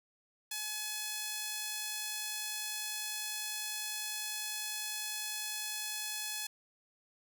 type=tone with high-pass filter; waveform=sawtooth; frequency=850 Hz; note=G#5; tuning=40 cents sharp; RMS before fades=-39 dBFS; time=0.51-6.47 s; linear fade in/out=5 ms; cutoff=3100 Hz; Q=0.52; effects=none